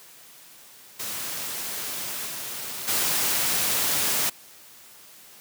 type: noise with level steps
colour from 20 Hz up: white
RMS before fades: -32 / -34 / -24 dBFS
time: 0.99-4.3 s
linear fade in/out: 10 ms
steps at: 2.26 / 2.87 s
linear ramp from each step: 20 ms
effects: white hiss -49 dBFS RMS until 5.4 s + high-pass 100 Hz 12 dB/octave